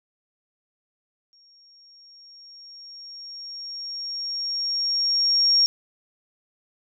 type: tone with exponential growth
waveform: sine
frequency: 5560 Hz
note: F8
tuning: 9 cents flat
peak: -14 dBFS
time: 1.33-5.66 s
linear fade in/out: 0 ms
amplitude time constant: 940 ms
effects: none